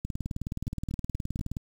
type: two click trains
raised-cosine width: 5 ms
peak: -23 / -20 dBFS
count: 4 / 30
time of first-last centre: 0.67-1.393 / 0.05-1.568 s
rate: 4.15 / 19.1 Hz
effects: 8-bit